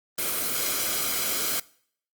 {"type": "noise with comb filter", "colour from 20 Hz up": "white", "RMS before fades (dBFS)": -27, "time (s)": [0.18, 1.6], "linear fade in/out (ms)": 5, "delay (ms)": 1.1, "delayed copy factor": -0.55, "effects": ["noise-tail reverb RT60 0.6 s tail -22 dB re dry", "Opus 32 kbps"]}